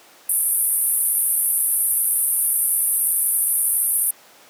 pink band-pass noise, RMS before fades -20 dBFS, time 0.29-4.11 s, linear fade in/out 5 ms, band 9200 to 13000 Hz, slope 96 dB/octave, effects pink hiss -48 dBFS RMS until 4.49 s + high-pass 400 Hz 12 dB/octave

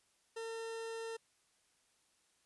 40% pulse tone, 453.6 Hz, A#4, 47 cents flat, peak -40 dBFS, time 0.36-1.17 s, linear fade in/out 10 ms, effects white hiss -74 dBFS RMS until 2.45 s + resampled to 24000 Hz

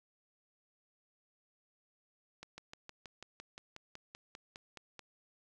slowing click train, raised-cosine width 0.2 ms, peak -30 dBFS, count 15, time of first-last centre 2.43-4.993 s, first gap 150 ms, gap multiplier 1.03, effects none

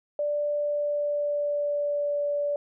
sine tone with pitch glide, 587.3 to 579.5 Hz, D5 to D5, 0 to -23 cents, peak -24 dBFS, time 0.19-2.56 s, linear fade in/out 2 ms, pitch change -23 cents, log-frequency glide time 0.5-2.26 s, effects none

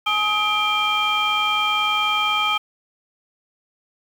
sine tone cluster, 844 / 1263 / 2373 / 3175 Hz, G#5 / D#6 / D7 / G7, +28 / +26 / +17 / +21 cents, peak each -25 / -21 / -22 / -22 dBFS, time 0.06-2.58 s, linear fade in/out 10 ms, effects tanh soft clip ceiling -11 dBFS + 7-bit

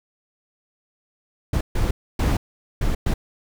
brown noise bursts at uneven times, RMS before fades -20 dBFS, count 5, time 1.53-1.61 / 1.75-1.91 / 2.19-2.37 / 2.81-2.95 / 3.06-3.14 s, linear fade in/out 5 ms, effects none

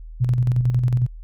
sine tone with tremolo, 123.47 Hz, B2, in tune, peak -14 dBFS, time 0.2-1.07 s, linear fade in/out 20 ms, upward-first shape square, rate 11 Hz, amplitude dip 45%, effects added 40 Hz sine -34 dBFS peak until 1.23 s

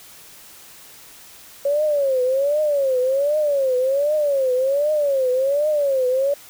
sine tone with vibrato, 554.4 Hz, C#5, in tune, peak -16 dBFS, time 1.65-6.34 s, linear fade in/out 5 ms, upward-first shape triangle, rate 1.3 Hz, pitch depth 190 cents each way, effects white hiss -44 dBFS RMS until 6.49 s

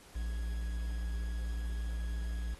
triangle tone with quantisation, 57.3 Hz, A#1, 29 cents flat, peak -31 dBFS, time 0.15-2.55 s, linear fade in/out 10 ms, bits 9, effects pink hiss -57 dBFS RMS until 2.59 s + AAC 32 kbps

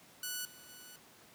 5% pulse tone with level steps, 1480 Hz, F#6, in tune, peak -26 / -43 / -40 dBFS, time 0.23-0.96 s, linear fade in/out 2 ms, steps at 0.45 / 0.69 s, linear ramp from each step 2 ms, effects pink hiss -59 dBFS RMS until 1.34 s + high-pass 150 Hz 12 dB/octave

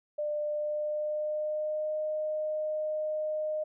sine tone with pitch glide, 597 to 615.2 Hz, D5 to D#5, +28 to -20 cents, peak -29 dBFS, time 0.18-3.64 s, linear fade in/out 10 ms, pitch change +52 cents, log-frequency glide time 0.46-1.96 s, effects none

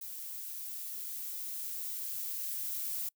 violet noise with level ramp, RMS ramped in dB -43 to -36 dBFS, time 0.01-3.09 s, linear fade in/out 5 ms, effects noise-tail reverb RT60 0.1 s tail -26 dB re dry

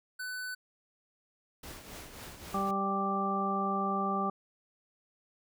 square tone, 1500 Hz, F#6, 23 cents sharp, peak -37 dBFS, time 0.19-0.55 s, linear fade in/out 10 ms
pink noise with tremolo, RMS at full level -44 dBFS, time 1.63-2.71 s, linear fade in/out 5 ms, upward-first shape triangle, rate 3.7 Hz, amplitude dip 60%
harmonic tone, 196 Hz, G3, in tune, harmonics 1 / 2 / 3 / 4 / 6, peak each -34 / -38 / -41 / -35 / -32 dBFS, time 2.54-4.3 s, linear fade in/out 5 ms
effects none

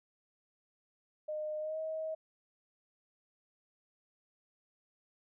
sine tone with pitch glide, 612 to 634.3 Hz, D#5 to D#5, -29 to +33 cents, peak -35 dBFS, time 1.28-2.15 s, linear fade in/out 10 ms, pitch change +62 cents, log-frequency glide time 1.59-1.79 s, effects none

